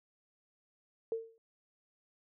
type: tone with exponential decay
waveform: sine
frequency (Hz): 452.7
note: A4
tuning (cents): +49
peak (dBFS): -29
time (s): 1.12-1.38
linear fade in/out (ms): 1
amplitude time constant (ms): 56
effects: none